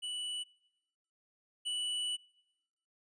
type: tone pair in turn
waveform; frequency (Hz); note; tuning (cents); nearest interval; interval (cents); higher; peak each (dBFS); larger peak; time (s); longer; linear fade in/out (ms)
square; 2960 / 2960; F#7 / F#7; 0 / 0; unison; 0; neither; -37 / -34; second; 0.02-0.44 / 1.65-2.17; second; 20
effects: noise-tail reverb RT60 1.0 s tail -24 dB re dry + resampled to 22050 Hz